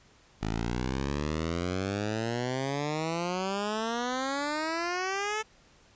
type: exponential sweep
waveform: 10% pulse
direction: up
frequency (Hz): 52.5 to 440.7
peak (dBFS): -21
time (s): 0.41-5.43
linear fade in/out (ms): 20
effects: pink hiss -60 dBFS RMS until 5.95 s + resampled to 16000 Hz